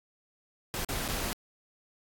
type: noise with dropouts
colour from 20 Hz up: pink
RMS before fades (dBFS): -33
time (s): 0.74-1.33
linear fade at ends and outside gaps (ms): 0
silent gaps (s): 0.847-0.889 / 1.08-1.086
effects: AAC 64 kbps